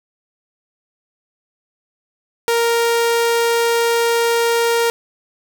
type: tone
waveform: sawtooth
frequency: 466.2 Hz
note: A#4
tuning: in tune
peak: -10 dBFS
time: 2.48-4.9 s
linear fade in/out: 0 ms
effects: none